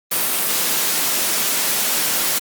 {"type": "high-pass noise", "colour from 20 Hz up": "white", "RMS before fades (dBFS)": -19, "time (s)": [0.11, 2.39], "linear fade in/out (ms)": 10, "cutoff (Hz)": 150, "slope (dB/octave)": 24, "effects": ["Opus 32 kbps"]}